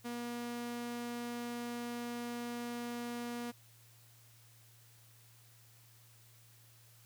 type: tone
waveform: sawtooth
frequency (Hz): 239.2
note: A#3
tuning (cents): +45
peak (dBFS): -35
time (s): 0.04-3.52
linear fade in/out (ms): 20
effects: added 115 Hz sine -62 dBFS peak until 7.05 s + white hiss -64 dBFS RMS until 7.05 s